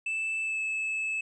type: tone with pitch glide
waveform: triangle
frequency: 2637 to 2607 Hz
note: E7 to E7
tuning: 0 to -20 cents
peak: -27 dBFS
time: 0.06-1.21 s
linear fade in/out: 5 ms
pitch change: -20 cents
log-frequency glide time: 0.42-0.6 s
effects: resampled to 24000 Hz